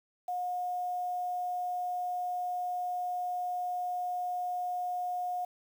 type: tone with quantisation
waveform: sine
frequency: 720 Hz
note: F#5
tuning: 47 cents flat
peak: -31 dBFS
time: 0.28-5.45 s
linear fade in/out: 5 ms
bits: 9
effects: none